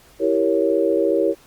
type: chord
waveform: sine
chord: E diminished seventh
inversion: none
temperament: equal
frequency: 329.6 / 392 / 466.2 / 554.4 Hz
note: E4 / G4 / Bb4 / Db5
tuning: 0 / 0 / 0 / 0 cents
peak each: -21 dBFS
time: 0.19-1.35 s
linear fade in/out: 50 ms
effects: pink hiss -51 dBFS RMS until 1.46 s + Opus 48 kbps